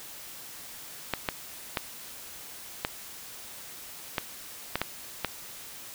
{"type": "clicks", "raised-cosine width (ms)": 0.3, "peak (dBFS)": -10, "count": 8, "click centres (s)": [1.137, 1.288, 1.772, 2.849, 4.182, 4.756, 4.816, 5.247], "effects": ["white hiss -44 dBFS RMS until 5.94 s"]}